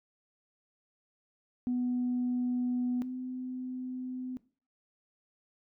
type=tone pair in turn; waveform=sine; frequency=247.5 / 254.5 Hz; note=B3 / C4; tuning=+4 / -48 cents; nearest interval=unison; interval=48 cents; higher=second; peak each=-27 / -35 dBFS; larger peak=first; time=1.67-3.02 / 3.02-4.37 s; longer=neither; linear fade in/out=0 ms; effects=noise-tail reverb RT60 0.4 s tail -18 dB re dry + tanh soft clip ceiling -24 dBFS